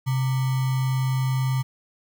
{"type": "tone with sample-and-hold", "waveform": "sine", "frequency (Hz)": 130.81, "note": "C3", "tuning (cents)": 0, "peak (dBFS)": -20, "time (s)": [0.06, 1.63], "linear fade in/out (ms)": 20, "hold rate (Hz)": 1050, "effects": []}